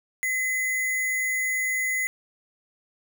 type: tone with sample-and-hold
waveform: sine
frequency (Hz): 2031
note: B6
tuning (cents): +48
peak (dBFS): -23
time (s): 0.23-2.07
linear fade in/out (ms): 0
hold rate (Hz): 8820
effects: none